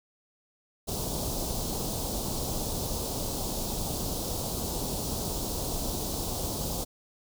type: band-stop noise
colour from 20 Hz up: pink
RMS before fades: -32 dBFS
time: 0.87-6.85 s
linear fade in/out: 20 ms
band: 910 to 3900 Hz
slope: 24 dB/octave
effects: none